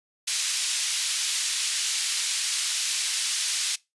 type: band-pass noise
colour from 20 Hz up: white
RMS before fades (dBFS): -27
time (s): 0.27-3.76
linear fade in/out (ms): 10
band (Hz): 2700 to 7600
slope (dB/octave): 12
effects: noise-tail reverb RT60 0.2 s tail -21 dB re dry + resampled to 24000 Hz